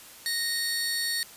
sawtooth tone pair together, 1864.7 / 4429 Hz, A#6 / C#8, 0 / -2 cents, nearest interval octave + minor third, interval 1498 cents, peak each -27 / -26 dBFS, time 0.26-1.23 s, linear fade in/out 0 ms, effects white hiss -48 dBFS RMS until 1.36 s + resampled to 32000 Hz

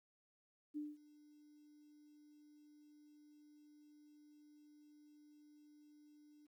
sine tone with ADSR envelope, 298 Hz, D4, 25 cents sharp, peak -40 dBFS, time 0.74-6.47 s, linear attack 29 ms, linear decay 200 ms, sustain -22 dB, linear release 14 ms, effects 13-bit

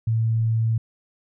sine tone, 112.8 Hz, A2, 44 cents sharp, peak -18 dBFS, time 0.07-0.78 s, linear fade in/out 5 ms, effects none

